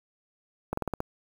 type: slowing click train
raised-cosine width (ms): 1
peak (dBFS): -15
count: 6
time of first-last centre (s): 0.73-1.004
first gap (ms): 44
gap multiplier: 1.11
effects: 7-bit